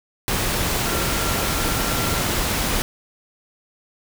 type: tone in noise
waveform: sine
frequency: 1369 Hz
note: F6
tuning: 35 cents flat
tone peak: -32 dBFS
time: 0.86-2.2 s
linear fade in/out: 0 ms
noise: pink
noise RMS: -22 dBFS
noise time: 0.28-2.82 s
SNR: -13 dB
effects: none